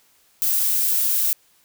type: noise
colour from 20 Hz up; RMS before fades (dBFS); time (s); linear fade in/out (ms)
violet; -20; 0.42-1.33; 0
effects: white hiss -59 dBFS RMS until 1.64 s